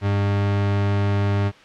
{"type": "tone", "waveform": "40% pulse", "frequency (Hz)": 100.7, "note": "G2", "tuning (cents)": 47, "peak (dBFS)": -17, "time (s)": [0.01, 1.52], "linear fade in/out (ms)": 50, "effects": ["white hiss -47 dBFS RMS until 1.64 s", "low-pass 3000 Hz 12 dB/octave"]}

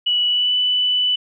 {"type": "tone with pitch glide", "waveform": "sine", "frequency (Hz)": [2943, 2984], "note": ["F#7", "F#7"], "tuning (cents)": [-10, 14], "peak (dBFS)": -15, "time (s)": [0.06, 1.16], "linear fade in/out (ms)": 10, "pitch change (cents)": 24, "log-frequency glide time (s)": [0.27, 0.54], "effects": []}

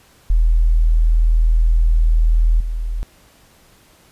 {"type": "tone with level steps", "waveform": "sine", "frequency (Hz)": 40.42, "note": "E1", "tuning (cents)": -33, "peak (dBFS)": [-10, -19], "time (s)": [0.3, 3.03], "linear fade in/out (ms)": 0, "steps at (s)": 2.6, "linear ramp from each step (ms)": 5, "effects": ["pink hiss -51 dBFS RMS until 4.11 s", "resampled to 32000 Hz"]}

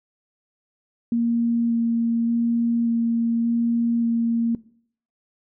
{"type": "tone with vibrato", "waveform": "sine", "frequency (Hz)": 232.7, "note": "A#3", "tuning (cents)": -3, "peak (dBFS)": -18, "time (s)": [1.12, 4.55], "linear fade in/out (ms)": 2, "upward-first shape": "square", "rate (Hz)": 0.86, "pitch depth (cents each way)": 8, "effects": ["noise-tail reverb RT60 0.6 s tail -21 dB re dry"]}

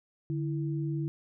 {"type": "tone pair together", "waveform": "sine", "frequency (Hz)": [146.83, 329.2], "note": ["D3", "E4"], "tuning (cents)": [0, -2], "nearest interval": "octave + major second", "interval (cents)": 1398, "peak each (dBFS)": [-30, -35], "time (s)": [0.3, 1.08], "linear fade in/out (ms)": 0, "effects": []}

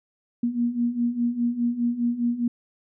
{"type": "beating tone pair", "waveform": "sine", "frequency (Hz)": [235.5, 240.4], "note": ["A#3", "B3"], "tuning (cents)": [18, -46], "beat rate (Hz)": 4.9, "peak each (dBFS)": [-27, -23], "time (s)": [0.43, 2.48], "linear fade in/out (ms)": 5, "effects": []}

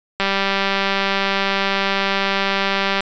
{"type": "click train", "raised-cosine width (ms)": 0.3, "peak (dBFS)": -3, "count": 551, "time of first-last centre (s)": [0.2, 3.006], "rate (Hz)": 196, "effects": ["resampled to 16000 Hz"]}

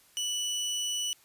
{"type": "tone", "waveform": "25% pulse", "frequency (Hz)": 2960, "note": "F#7", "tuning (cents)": 0, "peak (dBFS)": -26, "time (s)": [0.17, 1.13], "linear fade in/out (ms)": 0, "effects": ["white hiss -61 dBFS RMS until 1.24 s", "resampled to 32000 Hz"]}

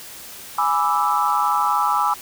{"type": "chord", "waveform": "sine", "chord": "E dominant seventh", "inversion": "first", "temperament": "equal", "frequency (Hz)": [830.6, 987.8, 1174.7, 1318.5], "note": ["G#5", "B5", "D6", "E6"], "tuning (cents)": [0, 0, 0, 0], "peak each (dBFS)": -22, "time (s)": [0.58, 2.14], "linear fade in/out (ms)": 5, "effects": ["white hiss -38 dBFS RMS until 2.21 s"]}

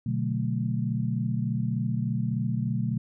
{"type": "chord", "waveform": "sine", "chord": "B minor seventh", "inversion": "none", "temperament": "equal", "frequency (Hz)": [123.47, 146.83, 185, 220], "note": ["B2", "D3", "F#3", "A3"], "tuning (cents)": [0, 0, 0, 0], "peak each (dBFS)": [-28, -32, -32, -31], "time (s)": [0.06, 2.98], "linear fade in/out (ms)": 5, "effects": []}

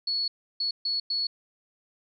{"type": "tone bursts at uneven times", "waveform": "sine", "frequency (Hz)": 4389, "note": "C#8", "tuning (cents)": -18, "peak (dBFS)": -25, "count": 4, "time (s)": [[0.07, 0.28], [0.6, 0.71], [0.85, 1], [1.1, 1.27]], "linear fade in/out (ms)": 5, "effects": []}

